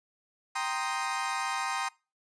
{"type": "chord", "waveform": "30% pulse", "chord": "C minor seventh", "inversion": "second", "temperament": "equal", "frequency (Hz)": [784, 932.3, 1046.5, 1244.5], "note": ["G5", "Bb5", "C6", "Eb6"], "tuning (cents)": [0, 0, 0, 0], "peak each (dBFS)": -33, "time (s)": [0.55, 1.89], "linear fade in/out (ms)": 10, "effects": ["noise-tail reverb RT60 0.3 s tail -23 dB re dry", "resampled to 22050 Hz"]}